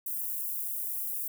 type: high-pass noise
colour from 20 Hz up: white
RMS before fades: -34 dBFS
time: 0.06-1.28 s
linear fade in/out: 5 ms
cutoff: 11000 Hz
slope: 24 dB/octave
effects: none